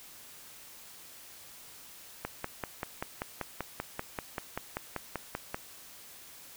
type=click train; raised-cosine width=0.5 ms; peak=-18 dBFS; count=18; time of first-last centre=2.25-5.545 s; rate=5.16 Hz; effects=white hiss -51 dBFS RMS until 6.56 s